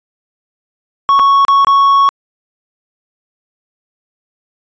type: tone with dropouts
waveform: triangle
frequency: 1108.7 Hz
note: C#6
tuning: in tune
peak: -4 dBFS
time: 1.09-2.09 s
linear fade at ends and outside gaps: 0 ms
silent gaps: 1.192-1.196 / 1.45-1.483 / 1.647-1.67 s
effects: resampled to 16000 Hz